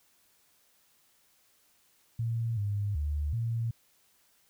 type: tone with pitch steps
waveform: sine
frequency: 115.2 / 102.2 / 73.9 / 115.3 Hz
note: A#2 / G#2 / D2 / A#2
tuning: -20 / -27 / +11 / -19 cents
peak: -28 dBFS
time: 2.19-3.71 s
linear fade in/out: 5 ms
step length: 380 ms
effects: white hiss -67 dBFS RMS until 4.49 s